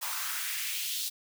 white noise with high-pass filter sweep, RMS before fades -34 dBFS, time 0.01-1.1 s, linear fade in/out 20 ms, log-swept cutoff 900 to 4100 Hz, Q 2.1, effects none

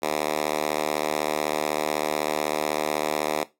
5% pulse tone with high-pass filter, 76 Hz, D#2, 40 cents flat, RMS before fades -26 dBFS, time 0.02-3.44 s, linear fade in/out 10 ms, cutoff 370 Hz, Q 0.93, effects noise-tail reverb RT60 0.2 s tail -17 dB re dry + AAC 64 kbps

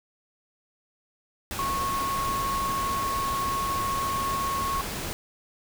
sine tone in noise, 1097 Hz, C#6, 18 cents flat, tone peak -26 dBFS, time 1.59-4.81 s, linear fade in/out 0 ms, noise pink, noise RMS -33 dBFS, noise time 1.51-5.13 s, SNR +4 dB, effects none

